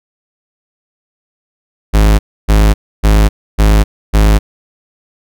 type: tone bursts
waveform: 45% pulse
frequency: 52.4 Hz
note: G#1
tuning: 16 cents sharp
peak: -5 dBFS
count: 5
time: 1.93-4.39 s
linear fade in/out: 20 ms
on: 260 ms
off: 290 ms
effects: none